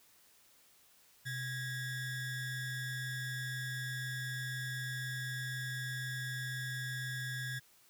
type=ring-modulated tone; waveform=square; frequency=889 Hz; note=A5; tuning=18 cents sharp; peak=-35 dBFS; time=1.25-7.6 s; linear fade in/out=20 ms; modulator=761 Hz; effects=white hiss -65 dBFS RMS until 7.89 s